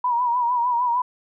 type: tone with vibrato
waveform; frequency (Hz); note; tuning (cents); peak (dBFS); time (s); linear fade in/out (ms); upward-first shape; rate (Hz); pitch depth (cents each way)
sine; 968; B5; -35; -18; 0.04-1.02; 5; sine; 6.6; 63
effects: none